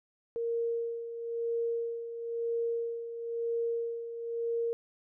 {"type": "tone with tremolo", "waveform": "sine", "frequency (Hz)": 464.9, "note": "A#4", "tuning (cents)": -5, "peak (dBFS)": -28, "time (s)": [0.36, 4.73], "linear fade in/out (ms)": 0, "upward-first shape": "sine", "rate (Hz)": 1, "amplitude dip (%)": 65, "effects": []}